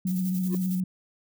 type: tone with vibrato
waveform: sine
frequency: 184.2 Hz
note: F#3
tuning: 7 cents flat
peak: -24 dBFS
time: 0.05-0.84 s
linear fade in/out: 5 ms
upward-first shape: square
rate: 15 Hz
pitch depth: 27 cents each way
type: noise with tremolo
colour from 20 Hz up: violet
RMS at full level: -39 dBFS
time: 0.07-0.8 s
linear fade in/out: 0 ms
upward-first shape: square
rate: 11 Hz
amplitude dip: 50%
type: tone with exponential growth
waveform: triangle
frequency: 353.7 Hz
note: F4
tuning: 22 cents sharp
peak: -24 dBFS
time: 0.44-0.55 s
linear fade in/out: 1 ms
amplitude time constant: 23 ms
effects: none